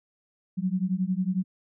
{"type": "beating tone pair", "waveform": "sine", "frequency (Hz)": [180.2, 191.2], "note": ["F#3", "G3"], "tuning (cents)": [-45, -43], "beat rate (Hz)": 11, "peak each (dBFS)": -27, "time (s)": [0.57, 1.44], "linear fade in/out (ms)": 20, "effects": []}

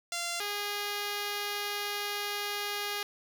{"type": "tone pair in turn", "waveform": "5% pulse", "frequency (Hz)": [690, 410.3], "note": ["F5", "G#4"], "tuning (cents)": [-21, -21], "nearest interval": "major sixth", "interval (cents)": 900, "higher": "first", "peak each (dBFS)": -21, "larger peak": "neither", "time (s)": [[0.12, 0.4], [0.4, 3.03]], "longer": "second", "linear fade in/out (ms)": 2, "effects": []}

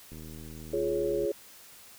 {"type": "click train", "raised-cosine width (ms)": 3, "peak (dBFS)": -33, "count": 90, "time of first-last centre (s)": [0.12, 1.251], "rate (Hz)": 78.7}
{"type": "chord", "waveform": "sine", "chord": "Db major", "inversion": "first", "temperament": "just", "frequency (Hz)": [346.5, 415.8, 554.4], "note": ["F4", "Ab4", "Db5"], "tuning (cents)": [-14, 2, 0], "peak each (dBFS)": [-32, -29, -32], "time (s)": [0.73, 1.32], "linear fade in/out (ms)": 5}
{"effects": ["white hiss -52 dBFS RMS until 1.98 s"]}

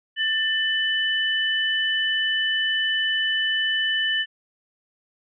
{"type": "tone pair together", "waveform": "sine", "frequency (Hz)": [1779.6, 2993], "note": ["A6", "F#7"], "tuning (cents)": [19, 19], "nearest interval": "major sixth", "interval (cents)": 900, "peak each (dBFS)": -23, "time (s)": [0.16, 4.26], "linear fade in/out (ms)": 50, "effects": []}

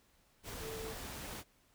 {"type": "tone in noise", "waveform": "sine", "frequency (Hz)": 443.8, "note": "A4", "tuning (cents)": 15, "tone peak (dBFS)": -43, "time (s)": [0.6, 0.95], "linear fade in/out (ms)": 50, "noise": "pink", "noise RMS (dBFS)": -45, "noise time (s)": [0.43, 1.44], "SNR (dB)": -1, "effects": ["pink hiss -70 dBFS RMS until 1.74 s"]}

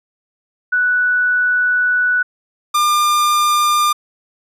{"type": "tone pair in turn", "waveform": ["sine", "45% pulse"], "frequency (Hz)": [1480, 1201.1], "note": ["F#6", "D6"], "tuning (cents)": [0, 39], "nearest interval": "major third", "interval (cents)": 361, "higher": "first", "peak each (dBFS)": -12, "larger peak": "neither", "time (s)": [[0.72, 2.23], [2.74, 3.93]], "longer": "first", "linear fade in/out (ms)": 10, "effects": ["resampled to 32000 Hz"]}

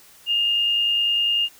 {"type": "tone with amplitude modulation", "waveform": "sine", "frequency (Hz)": 2826, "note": "F7", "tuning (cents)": 20, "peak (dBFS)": -16, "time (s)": [0.26, 1.49], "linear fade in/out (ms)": 50, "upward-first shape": "sine", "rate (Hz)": 110, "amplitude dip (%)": 35, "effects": ["white hiss -50 dBFS RMS until 1.59 s"]}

